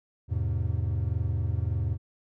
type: chord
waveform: triangle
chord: E augmented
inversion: none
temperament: equal with one note detuned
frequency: 82.41 / 103.83 / 127.53 Hz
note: E2 / G#2 / B#2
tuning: 0 / 0 / -44 cents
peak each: -27 / -27 / -31 dBFS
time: 0.28-1.98 s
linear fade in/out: 50 ms
effects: none